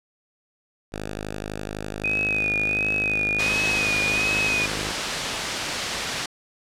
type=tone; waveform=5% pulse; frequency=51.91 Hz; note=G#1; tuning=in tune; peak=-19 dBFS; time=0.92-4.92 s; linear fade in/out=10 ms
type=tone with vibrato; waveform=sine; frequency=2500 Hz; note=D#7; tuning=8 cents sharp; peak=-21 dBFS; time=2.04-4.66 s; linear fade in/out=5 ms; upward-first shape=sine; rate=1.4 Hz; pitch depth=43 cents each way
type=low-pass noise; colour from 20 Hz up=white; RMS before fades=-29 dBFS; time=3.39-6.26 s; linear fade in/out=5 ms; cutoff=5000 Hz; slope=12 dB/octave
effects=low-pass 11000 Hz 12 dB/octave